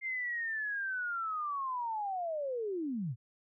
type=linear sweep; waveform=sine; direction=down; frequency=2112 to 103.83 Hz; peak=-33 dBFS; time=0.01-3.16 s; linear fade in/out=50 ms; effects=none